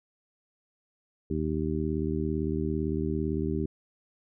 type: harmonic tone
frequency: 77.78 Hz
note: D#2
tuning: in tune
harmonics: 1 / 2 / 3 / 4 / 5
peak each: -33 / -33 / -33 / -33 / -33 dBFS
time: 1.3-3.66 s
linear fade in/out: 5 ms
effects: none